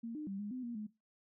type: tone with pitch steps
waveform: sine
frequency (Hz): 230.4 / 303.3 / 196 / 206.6 / 254.6 / 237.2 / 212.4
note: A#3 / D#4 / G3 / G#3 / C4 / A#3 / G#3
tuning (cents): -20 / -44 / 0 / -9 / -47 / +30 / +39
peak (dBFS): -39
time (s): 0.03-0.87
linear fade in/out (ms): 10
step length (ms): 120
effects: noise-tail reverb RT60 0.2 s tail -17 dB re dry

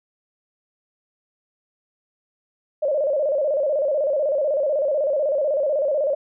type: tone with vibrato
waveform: sine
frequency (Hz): 577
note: D5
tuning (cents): -31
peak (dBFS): -18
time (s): 2.82-6.15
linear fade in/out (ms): 10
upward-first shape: square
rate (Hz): 16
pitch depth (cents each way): 100
effects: none

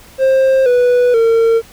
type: tone with pitch steps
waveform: triangle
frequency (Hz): 530 / 491.7 / 456.1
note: C5 / B4 / A#4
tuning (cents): +22 / -8 / -38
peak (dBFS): -6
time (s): 0.18-1.62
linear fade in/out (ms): 50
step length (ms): 480
effects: pink hiss -41 dBFS RMS until 1.72 s

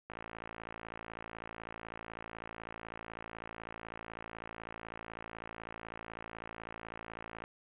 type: click train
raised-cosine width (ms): 0.5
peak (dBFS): -28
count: 412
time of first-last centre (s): 0.1-7.439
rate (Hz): 56
effects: resampled to 8000 Hz + 9-bit

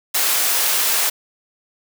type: high-pass noise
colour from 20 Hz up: white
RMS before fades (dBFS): -18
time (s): 0.14-1.1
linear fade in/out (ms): 10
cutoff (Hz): 490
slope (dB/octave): 12
effects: none

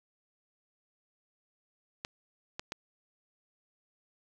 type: clicks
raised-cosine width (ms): 0.2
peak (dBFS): -19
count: 3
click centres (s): 2.049 / 2.595 / 2.721
effects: 9-bit

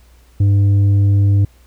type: tone with tanh clipping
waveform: sine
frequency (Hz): 100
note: G2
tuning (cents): +35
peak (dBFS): -10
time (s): 0.4-1.45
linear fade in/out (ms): 5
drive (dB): 5
effects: added 60 Hz sine -45 dBFS peak until 1.66 s + pink hiss -54 dBFS RMS until 1.66 s

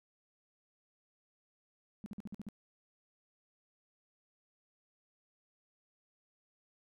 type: tone bursts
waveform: sine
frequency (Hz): 206.2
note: G#3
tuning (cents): -12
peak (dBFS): -40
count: 7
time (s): 2.04-2.487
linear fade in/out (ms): 0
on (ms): 21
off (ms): 50
effects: none

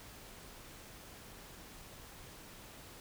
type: silence
effects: pink hiss -53 dBFS RMS until 3 s

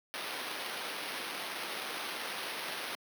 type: noise with sample-and-hold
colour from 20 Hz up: white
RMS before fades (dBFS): -39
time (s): 0.14-2.95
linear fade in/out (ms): 0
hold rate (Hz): 7350
effects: high-pass 300 Hz 12 dB/octave

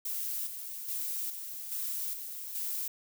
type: noise with tremolo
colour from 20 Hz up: violet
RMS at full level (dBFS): -35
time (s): 0.05-2.88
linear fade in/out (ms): 5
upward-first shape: square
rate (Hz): 1.2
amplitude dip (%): 50
effects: none

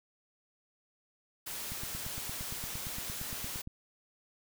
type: noise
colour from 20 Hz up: white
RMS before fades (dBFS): -40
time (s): 1.46-3.62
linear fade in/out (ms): 10
type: click train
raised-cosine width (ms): 5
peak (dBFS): -30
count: 18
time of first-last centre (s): 1.72-3.674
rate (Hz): 8.7
effects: none

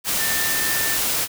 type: tone in noise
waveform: sine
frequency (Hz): 1787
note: A6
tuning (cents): +26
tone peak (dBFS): -26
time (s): 0.17-0.99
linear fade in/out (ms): 50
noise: white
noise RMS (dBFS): -22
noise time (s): 0.04-1.28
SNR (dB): -7
effects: none

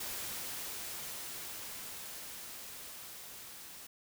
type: noise with level ramp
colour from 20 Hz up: white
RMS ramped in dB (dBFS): -40 to -50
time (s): 0-3.87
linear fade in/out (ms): 5
effects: none

